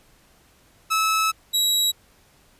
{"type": "tone pair in turn", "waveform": "sawtooth", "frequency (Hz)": [1300, 3870], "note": ["E6", "B7"], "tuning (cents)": [-24, -36], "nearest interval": "octave + perfect fifth", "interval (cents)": 1888, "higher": "second", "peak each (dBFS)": -15, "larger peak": "neither", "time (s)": [[0.9, 1.32], [1.53, 1.92]], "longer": "first", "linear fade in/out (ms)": 20, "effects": ["pink hiss -57 dBFS RMS until 2.59 s", "resampled to 32000 Hz"]}